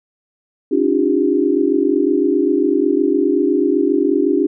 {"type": "tone cluster", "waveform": "sine", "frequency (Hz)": [278.3, 306.1, 352.5, 398], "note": ["C#4", "D#4", "F4", "G4"], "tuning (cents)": [7, -28, 16, 26], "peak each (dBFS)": -18, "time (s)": [0.71, 4.47], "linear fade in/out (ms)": 10, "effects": []}